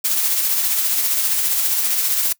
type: noise with tremolo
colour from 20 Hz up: blue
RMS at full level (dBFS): -17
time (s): 0.04-2.33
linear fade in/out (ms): 10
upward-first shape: triangle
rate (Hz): 15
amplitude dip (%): 40
effects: noise-tail reverb RT60 0.1 s tail -22 dB re dry